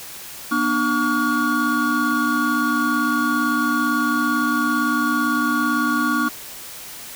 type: tone cluster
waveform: triangle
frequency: 241.3 / 299.1 / 1133 / 1427 Hz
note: B3 / D4 / C#6 / F6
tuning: -40 / +32 / +37 / +37 cents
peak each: -21 dBFS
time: 0.51-6.29 s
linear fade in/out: 10 ms
effects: white hiss -36 dBFS RMS until 7.15 s